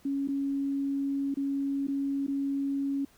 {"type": "tone with dropouts", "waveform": "sine", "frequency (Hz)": 277.2, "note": "C#4", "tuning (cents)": 0, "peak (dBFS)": -27, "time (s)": [0.05, 3.05], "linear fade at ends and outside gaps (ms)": 5, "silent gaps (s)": [[0.276, 0.285], [1.343, 1.37], [1.871, 1.882], [2.267, 2.28]], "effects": ["pink hiss -61 dBFS RMS until 3.17 s"]}